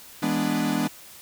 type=chord; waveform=45% pulse; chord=E dominant seventh; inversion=none; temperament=equal; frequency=164.81 / 207.7 / 246.9 / 293.7 Hz; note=E3 / G#3 / B3 / D4; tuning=0 / 0 / 0 / 0 cents; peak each=-31 / -28 / -27 / -27 dBFS; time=0.22-0.88 s; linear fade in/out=10 ms; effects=white hiss -46 dBFS RMS until 1.21 s